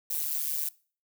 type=noise with amplitude modulation; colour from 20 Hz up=violet; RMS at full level=-27 dBFS; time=0.1-0.69 s; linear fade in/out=5 ms; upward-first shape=sine; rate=149 Hz; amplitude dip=95%; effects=noise-tail reverb RT60 0.4 s tail -22 dB re dry